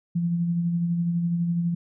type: tone with tremolo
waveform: sine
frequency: 171.2 Hz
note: F3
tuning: 34 cents flat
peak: -20 dBFS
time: 0.15-1.75 s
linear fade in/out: 10 ms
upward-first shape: sine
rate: 12 Hz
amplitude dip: 35%
effects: none